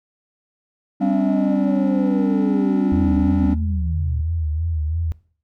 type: chord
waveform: triangle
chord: G suspended fourth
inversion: none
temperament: equal with one note detuned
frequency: 196 / 261.6 / 287.3 Hz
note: G3 / C4 / D4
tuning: 0 / 0 / -38 cents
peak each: -18 dBFS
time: 1-3.55 s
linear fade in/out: 20 ms
type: linear sweep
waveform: sine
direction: down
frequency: 698.5 to 106.7 Hz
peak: -26 dBFS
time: 1.01-4.21 s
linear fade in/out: 5 ms
type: tone with vibrato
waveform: sine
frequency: 79.8 Hz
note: D#2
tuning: 44 cents sharp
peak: -19 dBFS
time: 2.92-5.12 s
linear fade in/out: 0 ms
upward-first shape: sine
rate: 3 Hz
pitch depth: 91 cents each way
effects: noise-tail reverb RT60 0.5 s tail -21 dB re dry + tanh soft clip ceiling -5 dBFS